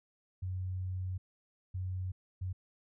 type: tone bursts at uneven times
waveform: sine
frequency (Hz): 92.5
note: F#2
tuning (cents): 0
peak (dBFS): -34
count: 3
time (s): 0.42-1.18 / 1.74-2.12 / 2.41-2.53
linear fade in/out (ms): 10
effects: none

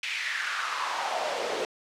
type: noise with high-pass filter sweep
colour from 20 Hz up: pink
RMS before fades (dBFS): -30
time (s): 0.03-1.65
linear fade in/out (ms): 2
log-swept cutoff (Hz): 2500 to 420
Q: 3.6
effects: low-pass 5000 Hz 12 dB/octave

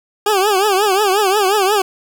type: tone with vibrato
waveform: 20% pulse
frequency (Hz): 399.5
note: G4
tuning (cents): +33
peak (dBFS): -7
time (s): 0.26-1.82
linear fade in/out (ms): 5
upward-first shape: triangle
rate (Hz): 5.6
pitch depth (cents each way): 160
effects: 7-bit

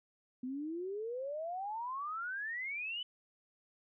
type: exponential sweep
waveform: sine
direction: up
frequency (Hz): 246.9 to 3032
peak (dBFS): -37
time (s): 0.43-3.03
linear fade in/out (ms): 5
effects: none

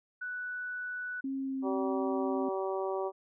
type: tone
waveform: sine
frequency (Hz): 1483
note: F#6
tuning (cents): +4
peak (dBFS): -35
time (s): 0.21-1.21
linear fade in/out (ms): 10
type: tone with pitch glide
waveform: sine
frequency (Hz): 269.4 to 265.8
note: C#4 to C4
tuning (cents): -49 to +27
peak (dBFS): -32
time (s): 1.24-2.49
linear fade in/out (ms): 5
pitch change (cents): -24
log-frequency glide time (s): 1.4-1.61
type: harmonic tone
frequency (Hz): 191.5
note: G3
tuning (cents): -40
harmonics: 2 / 3 / 4 / 5 / 6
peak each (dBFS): -33 / -37 / -39 / -41 / -43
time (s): 1.62-3.12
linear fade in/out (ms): 50
effects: none

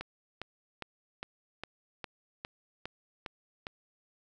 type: click train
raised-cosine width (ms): 0.3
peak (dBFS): -22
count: 10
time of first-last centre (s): 0.01-3.669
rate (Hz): 2.46
effects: none

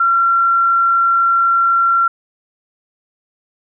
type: tone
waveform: sine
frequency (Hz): 1366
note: F6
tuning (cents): -39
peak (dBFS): -10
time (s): 0-2.08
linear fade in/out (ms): 5
effects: none

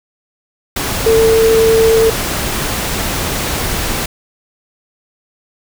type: tone in noise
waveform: sine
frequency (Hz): 448.8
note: A4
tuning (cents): +34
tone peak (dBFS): -7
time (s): 1.06-2.1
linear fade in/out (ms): 5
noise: pink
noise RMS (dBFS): -18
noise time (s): 0.76-4.06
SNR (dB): +8
effects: none

